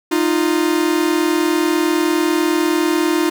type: tone pair together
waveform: 45% pulse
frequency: 309.2 / 349.2 Hz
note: D#4 / F4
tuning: -11 / 0 cents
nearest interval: major second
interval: 211 cents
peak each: -17 dBFS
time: 0.11-3.3 s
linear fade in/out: 10 ms
effects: none